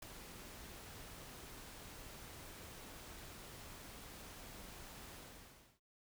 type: noise with ADSR envelope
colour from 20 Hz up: pink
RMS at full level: -45 dBFS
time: 0.02-5.8 s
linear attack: 7 ms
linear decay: 4 ms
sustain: -8 dB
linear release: 660 ms
effects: none